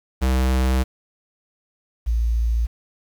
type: tone pair in turn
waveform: square / sine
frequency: 64.6 / 57.13 Hz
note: C2 / A#1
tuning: -21 / -34 cents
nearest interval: major second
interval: 213 cents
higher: first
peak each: -17 / -17 dBFS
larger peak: neither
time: 0.21-0.84 / 2.06-2.67 s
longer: first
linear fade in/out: 20 ms
effects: 8-bit